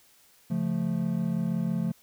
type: chord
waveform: triangle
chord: Db augmented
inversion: none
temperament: equal with one note detuned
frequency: 138.59 / 174.01 / 220 Hz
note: Db3 / F3 / A3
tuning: 0 / -6 / 0 cents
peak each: -32 / -26 / -28 dBFS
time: 0.5-1.92 s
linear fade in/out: 10 ms
effects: white hiss -60 dBFS RMS until 2.02 s